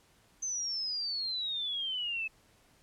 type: exponential sweep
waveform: sine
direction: down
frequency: 6272 to 2585 Hz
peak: -32 dBFS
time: 0.42-2.28 s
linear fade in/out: 10 ms
effects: pink hiss -65 dBFS RMS until 2.82 s + low-pass 12000 Hz 12 dB/octave